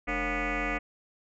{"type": "tone with frequency modulation", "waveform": "sine", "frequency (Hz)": 965, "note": "B5", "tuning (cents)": -40, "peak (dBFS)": -26, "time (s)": [0.07, 0.79], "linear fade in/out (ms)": 20, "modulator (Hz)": 252, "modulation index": 5.8, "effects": ["tanh soft clip ceiling -24 dBFS"]}